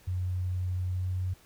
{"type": "tone with pitch glide", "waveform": "sine", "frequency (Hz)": [91.2, 91.99], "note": ["F#2", "F#2"], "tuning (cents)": [-24, -10], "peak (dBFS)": -28, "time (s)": [0.07, 1.34], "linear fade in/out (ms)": 10, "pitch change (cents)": 14, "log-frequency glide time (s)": [0.9, 1.07], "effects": ["pink hiss -59 dBFS RMS until 1.45 s"]}